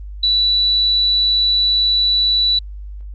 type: tone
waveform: sine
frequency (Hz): 3951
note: B7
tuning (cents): 0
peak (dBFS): -12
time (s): 0.23-2.59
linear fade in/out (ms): 5
effects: added 50 Hz sine -28 dBFS peak until 3.14 s + Opus 24 kbps